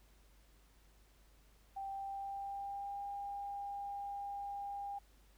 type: tone with pitch glide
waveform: sine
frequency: 784 to 803.7 Hz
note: G5 to G5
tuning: 0 to +43 cents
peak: -40 dBFS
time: 1.76-4.99 s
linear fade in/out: 10 ms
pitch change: +43 cents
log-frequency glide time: 1.87-3.03 s
effects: added 50 Hz sine -64 dBFS peak until 5.37 s + pink hiss -70 dBFS RMS until 5.37 s